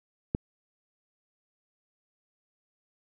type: click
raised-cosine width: 3 ms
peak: -13 dBFS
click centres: 0.349 s
effects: none